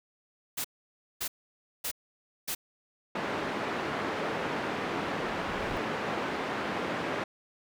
white noise bursts, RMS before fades -33 dBFS, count 4, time 0.57-2.55 s, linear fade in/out 10 ms, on 75 ms, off 560 ms
pink band-pass noise, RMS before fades -33 dBFS, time 3.15-7.24 s, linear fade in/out 5 ms, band 230 to 2100 Hz, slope 12 dB/octave
brown noise with exponential growth, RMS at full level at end -39 dBFS, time 4.52-5.77 s, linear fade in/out 0 ms, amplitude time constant 270 ms
effects none

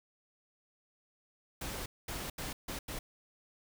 pink noise bursts at uneven times, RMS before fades -40 dBFS, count 5, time 1.61-1.86 / 2.08-2.3 / 2.38-2.53 / 2.68-2.79 / 2.88-2.99 s, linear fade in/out 5 ms, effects none

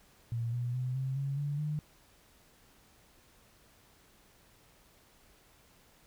sine tone with pitch steps, 116.54 / 121.63 / 126.94 / 132.48 / 138.27 / 144.31 / 150.61 Hz, A#2 / B2 / B2 / C3 / C#3 / D3 / D3, 0 / -26 / +48 / +22 / -4 / -30 / +44 cents, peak -31 dBFS, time 0.32-1.79 s, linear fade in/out 0 ms, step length 210 ms, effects pink hiss -63 dBFS RMS until 6.06 s

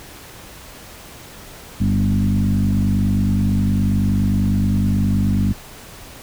sine tone with frequency modulation, 145 Hz, D3, 22 cents flat, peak -14 dBFS, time 1.8-5.53 s, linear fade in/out 10 ms, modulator 49.6 Hz, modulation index 2, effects pink hiss -39 dBFS RMS until 6.22 s

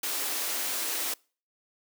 white high-pass noise, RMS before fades -31 dBFS, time 0.03-1.14 s, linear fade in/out 5 ms, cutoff 260 Hz, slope 48 dB/octave, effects noise-tail reverb RT60 0.4 s tail -26 dB re dry

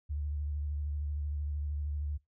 sine tone with vibrato, 73.42 Hz, D2, in tune, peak -32 dBFS, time 0.09-2.18 s, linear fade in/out 20 ms, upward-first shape sine, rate 13 Hz, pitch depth 41 cents each way, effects noise-tail reverb RT60 0.2 s tail -23 dB re dry

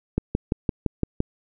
click train, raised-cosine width 3 ms, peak -8 dBFS, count 7, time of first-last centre 0.18-1.204 s, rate 5.86 Hz, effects none

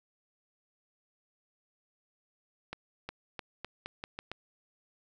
accelerating click train, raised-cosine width 0.3 ms, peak -22 dBFS, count 8, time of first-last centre 2.73-4.316 s, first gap 360 ms, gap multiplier 0.84, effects none

